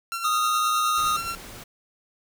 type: tone with tremolo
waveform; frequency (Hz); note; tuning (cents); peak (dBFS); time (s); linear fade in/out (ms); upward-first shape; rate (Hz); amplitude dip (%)
sawtooth; 1362; F6; -44; -23; 0.12-1.35; 0; sine; 9.6; 45
type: tone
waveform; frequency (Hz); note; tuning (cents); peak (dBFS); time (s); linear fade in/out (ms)
square; 1244.5; D#6; 0; -22; 0.24-1.17; 10
type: noise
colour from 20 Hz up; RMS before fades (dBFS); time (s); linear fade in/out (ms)
pink; -41; 0.97-1.64; 10
effects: none